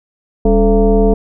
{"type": "tone with frequency modulation", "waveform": "sine", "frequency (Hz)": 200, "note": "G3", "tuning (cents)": 35, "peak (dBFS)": -7, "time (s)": [0.45, 1.14], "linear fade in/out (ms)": 5, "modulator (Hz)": 240, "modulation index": 1.6, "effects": []}